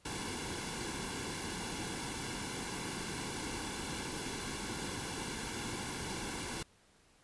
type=noise with comb filter; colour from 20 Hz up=pink; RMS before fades=-40 dBFS; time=0.05-6.63 s; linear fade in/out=5 ms; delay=1.6 ms; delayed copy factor=-0.65; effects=pink hiss -66 dBFS RMS until 7.23 s + resampled to 24000 Hz